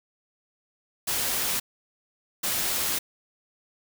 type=noise bursts at uneven times; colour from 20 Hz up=white; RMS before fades=-27 dBFS; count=2; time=1.07-1.6 / 2.43-2.99 s; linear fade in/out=10 ms; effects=none